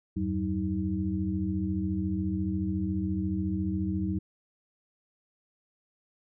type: tone cluster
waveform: sine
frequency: 82.3 / 96.5 / 189.2 / 313.9 Hz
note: E2 / G2 / F#3 / D#4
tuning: -2 / -27 / +39 / +15 cents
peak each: -34 / -35 / -30 / -33 dBFS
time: 0.16-4.19 s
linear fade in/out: 10 ms
effects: none